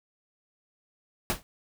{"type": "noise with exponential decay", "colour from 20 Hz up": "pink", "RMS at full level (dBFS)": -23, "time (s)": [1.3, 1.43], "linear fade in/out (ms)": 0, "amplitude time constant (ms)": 28, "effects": []}